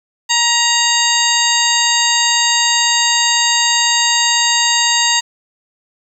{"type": "harmonic tone with a mistuned harmonic", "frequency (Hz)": 938, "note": "A#5", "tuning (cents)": 11, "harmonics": [1, 2, 3, 4, 5, 7, 8], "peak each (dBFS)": [-19, -19, -19, -19, -19, -19, -19], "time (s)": [0.29, 5.21], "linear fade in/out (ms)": 20, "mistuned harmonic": 2, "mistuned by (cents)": 16, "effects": ["7-bit"]}